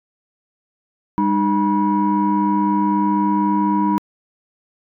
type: tone cluster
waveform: sine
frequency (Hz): 200.8 / 304.8 / 969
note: G3 / D#4 / B5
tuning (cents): +42 / -36 / -33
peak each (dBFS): -18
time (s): 1.18-3.98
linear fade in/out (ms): 0
effects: tanh soft clip ceiling -8 dBFS